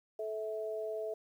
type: tone pair together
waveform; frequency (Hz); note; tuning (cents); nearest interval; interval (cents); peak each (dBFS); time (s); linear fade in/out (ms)
sine; 434.8 / 651.5; A4 / E5; -21 / -20; perfect fifth; 701; -38 / -38; 0.19-1.14; 5
effects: 11-bit

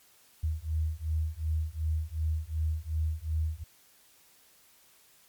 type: beating tone pair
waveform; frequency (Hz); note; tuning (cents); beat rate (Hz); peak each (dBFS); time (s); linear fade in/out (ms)
sine; 77.4 / 80.1; D#2 / E2; -9 / -49; 2.7; -31; 0.43-3.64; 10
effects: white hiss -61 dBFS RMS until 5.28 s + MP3 96 kbps

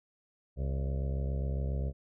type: harmonic tone with a mistuned harmonic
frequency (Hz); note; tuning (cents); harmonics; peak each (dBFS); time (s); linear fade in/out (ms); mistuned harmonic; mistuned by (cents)
67.3; C2; +49; 1 / 2 / 3 / 4 / 5 / 6 / 7 / 8 / 9 / 10; -31 / -36 / -44 / -51 / -55 / -48 / -49 / -49 / -50 / -55; 0.56-1.93; 50; 9; -50
effects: none

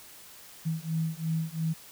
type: beating tone pair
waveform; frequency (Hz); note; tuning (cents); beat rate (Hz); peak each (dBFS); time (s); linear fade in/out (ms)
sine; 160 / 162.9; D#3 / E3; +49 / -20; 2.9; -31; 0.65-1.74; 20
effects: white hiss -50 dBFS RMS until 1.91 s

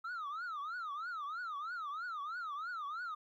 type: tone with vibrato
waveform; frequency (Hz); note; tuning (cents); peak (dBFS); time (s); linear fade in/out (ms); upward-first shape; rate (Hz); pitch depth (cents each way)
sine; 1287; E6; -42; -36; 0.04-3.15; 10; triangle; 3.1; 260
effects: tanh soft clip ceiling -38 dBFS + 13-bit

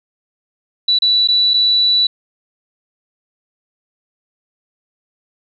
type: tone with dropouts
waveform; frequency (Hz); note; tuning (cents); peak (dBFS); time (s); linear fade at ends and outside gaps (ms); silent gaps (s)
sine; 3951; B7; 0; -10; 0.88-2.07; 5; 0.988-1.02 / 1.275-1.285 / 1.536-1.54
effects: none

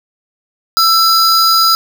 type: tone pair together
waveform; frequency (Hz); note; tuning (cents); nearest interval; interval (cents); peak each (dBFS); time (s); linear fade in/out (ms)
square; 1330 / 4921; E6 / D#8; +15 / -20; octave + major seventh; 2265; -11; 0.77-1.75; 0
effects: none

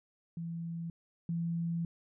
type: tone pair in turn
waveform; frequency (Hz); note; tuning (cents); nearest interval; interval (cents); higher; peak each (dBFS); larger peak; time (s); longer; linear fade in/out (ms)
sine; 167.4 / 168.31; E3 / E3; +27 / +36; unison; 9; second; -36 / -31; second; 0.37-0.9 / 1.29-1.85; second; 2
effects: none

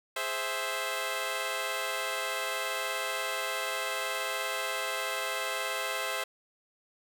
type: chord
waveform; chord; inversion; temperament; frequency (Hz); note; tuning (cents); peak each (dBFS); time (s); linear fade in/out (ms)
10% pulse; Ab augmented; none; equal; 415.3 / 523.3 / 659.3; Ab4 / C5 / E5; 0 / 0 / 0; -31 / -26 / -26; 0.16-6.24; 5
effects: none

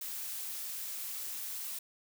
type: noise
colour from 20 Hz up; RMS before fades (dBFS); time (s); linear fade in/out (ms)
blue; -40; 0.01-1.79; 5
effects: none

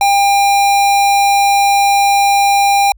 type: tone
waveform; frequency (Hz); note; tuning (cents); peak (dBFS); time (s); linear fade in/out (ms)
square; 800; G5; +35; -9; 0.01-2.92; 2
effects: added 50 Hz sine -40 dBFS peak until 2.97 s

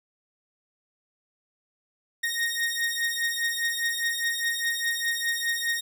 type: beating tone pair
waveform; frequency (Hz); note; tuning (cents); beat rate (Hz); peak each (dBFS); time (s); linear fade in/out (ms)
sawtooth; 1858 / 1862.9; A#6 / A#6; -6 / -2; 4.9; -25; 2.23-5.81; 10
effects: none

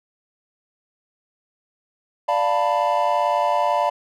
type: chord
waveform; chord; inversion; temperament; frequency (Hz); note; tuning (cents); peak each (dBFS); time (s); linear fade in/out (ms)
triangle; B half-diminished seventh; first; equal with one note detuned; 587.3 / 698.5 / 889.7 / 987.8; D5 / F5 / A5 / B5; 0 / 0 / +19 / 0; -21; 2.28-3.9; 10
effects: none

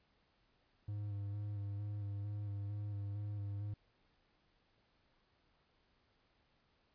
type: tone with vibrato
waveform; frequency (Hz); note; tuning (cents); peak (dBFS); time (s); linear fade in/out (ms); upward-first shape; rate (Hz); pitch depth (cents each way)
triangle; 102.1; G#2; -29; -37; 0.88-3.74; 5; square; 2.2; 22
effects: pink hiss -75 dBFS RMS until 6.94 s + resampled to 11025 Hz

